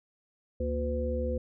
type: harmonic tone with a mistuned harmonic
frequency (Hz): 72.1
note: D2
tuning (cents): -31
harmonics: 1 / 3 / 5 / 7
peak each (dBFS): -31 / -36 / -40 / -32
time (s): 0.6-1.38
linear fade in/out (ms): 5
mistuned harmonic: 3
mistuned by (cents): +140
effects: none